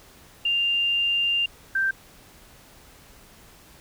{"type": "tone pair in turn", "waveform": "sine", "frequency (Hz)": [2794, 1568.1], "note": ["F7", "G6"], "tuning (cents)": [0, 0], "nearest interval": "minor seventh", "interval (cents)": 1000, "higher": "first", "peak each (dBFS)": -20, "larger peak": "neither", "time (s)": [[0.45, 1.46], [1.75, 1.91]], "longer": "first", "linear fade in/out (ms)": 5, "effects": ["pink hiss -51 dBFS RMS until 3.8 s"]}